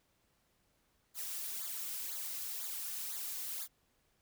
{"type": "noise with flanger", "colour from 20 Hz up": "blue", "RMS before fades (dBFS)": -41, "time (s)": [1.14, 3.68], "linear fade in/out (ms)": 50, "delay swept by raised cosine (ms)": [0.35, 3.15], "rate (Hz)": 2, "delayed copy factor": -0.85, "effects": ["pink hiss -75 dBFS RMS until 4.21 s"]}